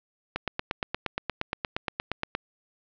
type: click train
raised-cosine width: 0.3 ms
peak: -11 dBFS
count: 18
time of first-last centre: 0.36-2.351 s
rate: 8.54 Hz
effects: low-pass 4000 Hz 12 dB/octave